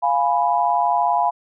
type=chord; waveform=sine; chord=F diminished; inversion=none; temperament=equal; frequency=698.5 / 830.6 / 987.8 Hz; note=F5 / Ab5 / Cb6; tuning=0 / 0 / 0 cents; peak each=-20 dBFS; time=0.02-1.31 s; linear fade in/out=20 ms; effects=none